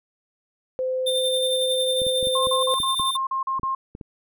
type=tone; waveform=sine; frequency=515 Hz; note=C5; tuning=28 cents flat; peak=-22 dBFS; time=0.79-2.74 s; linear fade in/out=0 ms
type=tone with tremolo; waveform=square; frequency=3592 Hz; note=A7; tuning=35 cents sharp; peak=-22 dBFS; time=1.06-3.17 s; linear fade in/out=10 ms; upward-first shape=sine; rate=11 Hz; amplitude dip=40%
type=clicks; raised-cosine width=3 ms; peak=-23 dBFS; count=11; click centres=2.018 / 2.067 / 2.228 / 2.271 / 2.471 / 2.802 / 2.998 / 3.596 / 3.633 / 3.951 / 4.012 s
type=tone bursts; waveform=sine; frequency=1065 Hz; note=C6; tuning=30 cents sharp; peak=-22 dBFS; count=9; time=2.35-3.75 s; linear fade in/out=5 ms; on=120 ms; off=40 ms
effects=none